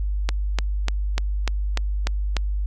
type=click train; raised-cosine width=0.2 ms; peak=-6 dBFS; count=8; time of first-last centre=0.29-2.367 s; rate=3.37 Hz; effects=added 50 Hz sine -21 dBFS peak until 2.66 s + AAC 48 kbps